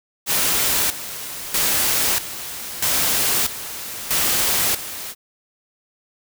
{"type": "noise with tremolo", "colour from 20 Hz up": "white", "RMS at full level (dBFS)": -19, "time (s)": [0.26, 5.15], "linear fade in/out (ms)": 50, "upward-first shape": "square", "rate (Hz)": 0.78, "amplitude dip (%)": 75, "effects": []}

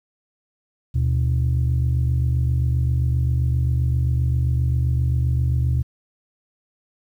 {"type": "tone pair together", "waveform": "sine", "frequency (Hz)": [76.21, 123.8], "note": ["D#2", "B2"], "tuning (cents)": [-35, 5], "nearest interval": "minor sixth", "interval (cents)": 840, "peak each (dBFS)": -18, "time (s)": [0.94, 5.83], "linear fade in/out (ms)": 20, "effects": ["tanh soft clip ceiling -13 dBFS", "9-bit"]}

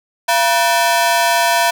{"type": "ring-modulated tone", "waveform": "sawtooth", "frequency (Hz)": 822, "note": "G#5", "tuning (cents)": -18, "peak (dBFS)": -5, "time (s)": [0.28, 1.71], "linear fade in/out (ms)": 10, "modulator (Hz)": 138, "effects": []}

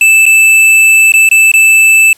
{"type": "tone with dropouts", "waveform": "square", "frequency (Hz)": 2637, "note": "E7", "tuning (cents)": 0, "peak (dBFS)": -3, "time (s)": [0.01, 2.13], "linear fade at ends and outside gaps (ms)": 2, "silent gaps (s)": [[0.256, 0.263], [1.121, 1.138], [1.29, 1.313], [1.517, 1.538]], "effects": ["white hiss -44 dBFS RMS until 2.17 s", "low-pass 12000 Hz 12 dB/octave"]}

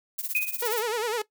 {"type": "noise with tremolo", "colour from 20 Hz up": "violet", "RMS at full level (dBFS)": -28, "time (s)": [0.18, 0.83], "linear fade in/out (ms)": 10, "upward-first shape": "triangle", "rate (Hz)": 17, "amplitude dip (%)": 95}
{"type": "tone with exponential decay", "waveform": "sine", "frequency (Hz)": 2495, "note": "D#7", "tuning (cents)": 4, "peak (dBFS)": -20, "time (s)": [0.35, 0.66], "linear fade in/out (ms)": 2, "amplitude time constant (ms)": 67}
{"type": "tone with vibrato", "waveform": "sawtooth", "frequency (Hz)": 454.5, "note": "A#4", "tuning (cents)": -44, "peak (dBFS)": -22, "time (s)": [0.62, 1.22], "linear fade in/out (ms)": 5, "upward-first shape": "sine", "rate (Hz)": 9.9, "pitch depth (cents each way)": 130}
{"effects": ["noise-tail reverb RT60 0.1 s tail -18 dB re dry"]}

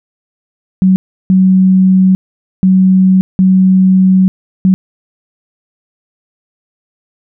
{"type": "tone bursts at uneven times", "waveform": "sine", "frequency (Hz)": 187.7, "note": "F#3", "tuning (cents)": 25, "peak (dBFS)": -4, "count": 5, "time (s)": [[0.82, 0.96], [1.3, 2.15], [2.63, 3.21], [3.39, 4.28], [4.65, 4.74]], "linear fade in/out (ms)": 0, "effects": []}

